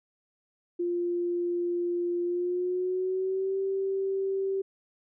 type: tone with pitch glide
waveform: sine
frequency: 349.2 to 387.5 Hz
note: F4 to G4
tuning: 0 to -20 cents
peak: -26 dBFS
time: 0.79-4.62 s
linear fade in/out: 10 ms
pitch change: +180 cents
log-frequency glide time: 2.23-3.58 s
effects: none